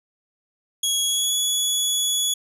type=tone with pitch glide; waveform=20% pulse; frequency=3326 to 3390 Hz; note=G#7 to G#7; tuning=+2 to +35 cents; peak=-14 dBFS; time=0.83-2.34 s; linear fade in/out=5 ms; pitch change=+33 cents; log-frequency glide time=1.04-1.35 s; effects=none